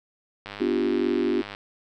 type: click train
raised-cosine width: 0.3 ms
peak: -20 dBFS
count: 111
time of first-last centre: 0.46-1.549 s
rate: 101 Hz
type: chord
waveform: sine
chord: G dominant seventh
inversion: first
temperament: equal with one note detuned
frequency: 248.8 / 293.7 / 349.2 / 392 Hz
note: B3 / D4 / F4 / G4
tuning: +13 / 0 / 0 / 0 cents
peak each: -27 / -28 / -25 / -27 dBFS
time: 0.6-1.42 s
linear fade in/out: 10 ms
effects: none